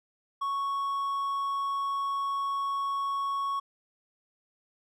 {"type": "tone", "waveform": "triangle", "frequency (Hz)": 1108.7, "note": "C#6", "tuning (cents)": 0, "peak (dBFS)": -26, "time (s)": [0.41, 3.6], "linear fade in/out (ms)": 10, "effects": []}